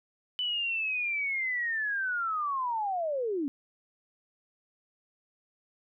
sine linear sweep, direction down, 3002 to 264.4 Hz, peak -28 dBFS, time 0.39-3.48 s, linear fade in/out 0 ms, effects none

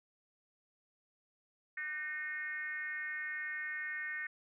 sine tone with frequency modulation, 1831 Hz, A#6, 32 cents flat, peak -37 dBFS, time 1.77-4.27 s, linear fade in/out 5 ms, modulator 320 Hz, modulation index 0.89, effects none

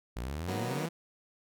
sawtooth exponential sweep, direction up, 55 to 173.3 Hz, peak -31 dBFS, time 0.16-0.89 s, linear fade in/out 10 ms
15% pulse chord, B major seventh, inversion first, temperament equal, 155.56 / 185 / 233.1 / 246.9 Hz, D#3 / F#3 / A#3 / B3, 0 / 0 / 0 / 0 cents, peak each -37 / -32 / -36 / -33 dBFS, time 0.48-0.86 s, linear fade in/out 2 ms
effects none

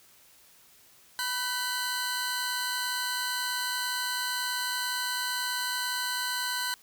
sawtooth tone cluster, 984 / 1517 / 4074 Hz, B5 / F#6 / C8, -7 / +43 / -47 cents, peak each -31 / -29 / -31 dBFS, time 1.19-6.74 s, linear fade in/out 0 ms, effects white hiss -58 dBFS RMS until 6.82 s

